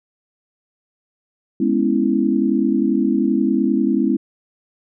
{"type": "chord", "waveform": "sine", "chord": "C# minor seventh", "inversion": "second", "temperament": "equal", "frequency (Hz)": [207.7, 246.9, 277.2, 329.6], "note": ["G#3", "B3", "C#4", "E4"], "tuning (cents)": [0, 0, 0, 0], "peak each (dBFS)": -20, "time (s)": [1.6, 4.17], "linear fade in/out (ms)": 5, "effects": []}